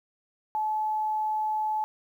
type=tone; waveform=sine; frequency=861 Hz; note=A5; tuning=38 cents flat; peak=-25 dBFS; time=0.55-1.84 s; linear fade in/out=0 ms; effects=10-bit